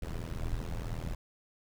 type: noise with amplitude modulation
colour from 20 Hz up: brown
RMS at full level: -31 dBFS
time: 0.02-1.15 s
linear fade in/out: 5 ms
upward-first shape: sine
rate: 82.7 Hz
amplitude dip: 100%
effects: none